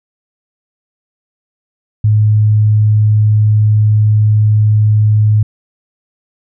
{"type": "tone", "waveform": "sine", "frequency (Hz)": 106.7, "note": "G#2", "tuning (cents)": 47, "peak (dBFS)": -6, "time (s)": [2.04, 5.43], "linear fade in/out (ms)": 5, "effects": []}